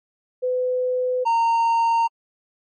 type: tone pair in turn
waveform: sine / triangle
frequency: 504 / 921.1 Hz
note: B4 / A#5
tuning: +35 / -21 cents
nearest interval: minor seventh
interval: 1044 cents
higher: second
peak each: -19 / -14 dBFS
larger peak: second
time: 0.42-1.25 / 1.25-2.08 s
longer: neither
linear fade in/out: 20 ms
effects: MP3 32 kbps